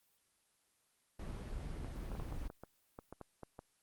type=noise; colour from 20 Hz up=brown; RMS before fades=-43 dBFS; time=1.19-2.48 s; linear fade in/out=5 ms
type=clicks; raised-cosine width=1 ms; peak=-33 dBFS; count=12; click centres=1.846 / 2.117 / 2.152 / 2.199 / 2.325 / 2.501 / 2.636 / 2.989 / 3.126 / 3.213 / 3.433 / 3.591 s
effects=white hiss -75 dBFS RMS until 3.82 s + Opus 24 kbps